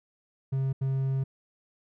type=tone bursts at uneven times; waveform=triangle; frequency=134.1 Hz; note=C3; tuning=43 cents sharp; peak=-23 dBFS; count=2; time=0.52-0.73 / 0.81-1.24 s; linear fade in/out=10 ms; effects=none